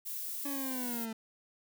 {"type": "noise", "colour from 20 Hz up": "violet", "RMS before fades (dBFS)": -39, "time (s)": [0.05, 1.06], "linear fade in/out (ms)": 20}
{"type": "linear sweep", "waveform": "40% pulse", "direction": "down", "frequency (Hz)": [285.7, 219.8], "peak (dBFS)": -36, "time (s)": [0.45, 1.13], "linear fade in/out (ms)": 5}
{"effects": []}